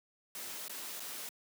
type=noise with dropouts; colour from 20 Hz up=white; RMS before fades=-43 dBFS; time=0.35-1.29 s; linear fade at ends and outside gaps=2 ms; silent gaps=0.682-0.695 / 0.997-1.002 s; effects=high-pass 200 Hz 12 dB/octave